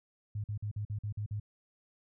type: tone bursts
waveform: sine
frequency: 104.6 Hz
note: G#2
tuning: 13 cents sharp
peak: -33 dBFS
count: 8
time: 0.35-1.399 s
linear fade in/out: 5 ms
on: 90 ms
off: 47 ms
effects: none